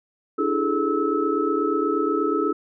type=tone cluster; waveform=sine; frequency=290.8 / 330.9 / 406.6 / 434.9 / 1301 Hz; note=D4 / E4 / G#4 / A4 / E6; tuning=-17 / +7 / -37 / -20 / -23 cents; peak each=-26 dBFS; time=0.38-2.53 s; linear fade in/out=10 ms; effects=none